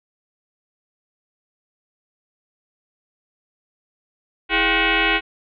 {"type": "tone with frequency modulation", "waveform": "sine", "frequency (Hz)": 329.6, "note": "E4", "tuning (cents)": 0, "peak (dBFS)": -15, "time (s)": [4.49, 5.21], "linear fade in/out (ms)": 50, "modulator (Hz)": 372, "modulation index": 7.5, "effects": []}